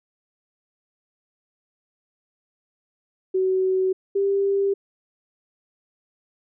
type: tone pair in turn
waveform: sine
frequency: 375.9 / 395.8 Hz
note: F#4 / G4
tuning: +27 / +17 cents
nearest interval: minor second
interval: 90 cents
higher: second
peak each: -18 dBFS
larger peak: neither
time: 3.34-3.93 / 4.15-4.74 s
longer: neither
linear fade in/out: 10 ms
effects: none